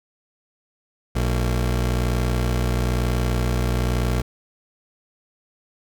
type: tone pair together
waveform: 25% pulse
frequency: 61.05 / 230 Hz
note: B1 / A#3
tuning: -19 / -23 cents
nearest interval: octave + major seventh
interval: 2296 cents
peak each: -16 / -26 dBFS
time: 1.15-4.22 s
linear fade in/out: 10 ms
effects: none